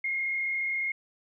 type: tone with frequency modulation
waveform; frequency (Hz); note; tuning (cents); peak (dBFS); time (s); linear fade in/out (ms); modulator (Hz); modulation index
sine; 2141; C7; +39; -27; 0.04-0.92; 5; 34.5; 0.9
effects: none